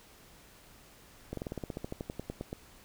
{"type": "slowing click train", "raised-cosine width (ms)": 2, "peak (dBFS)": -23, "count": 17, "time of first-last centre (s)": [1.33, 2.529], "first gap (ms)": 43, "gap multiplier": 1.07, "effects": ["pink hiss -57 dBFS RMS until 2.84 s"]}